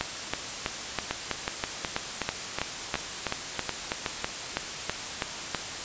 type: two click trains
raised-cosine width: 0.3 ms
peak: -10 / -11 dBFS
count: 18 / 9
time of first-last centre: 0.01-5.547 / 1.11-4.062 s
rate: 3.07 / 2.71 Hz
effects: white hiss -35 dBFS RMS until 5.84 s + resampled to 16000 Hz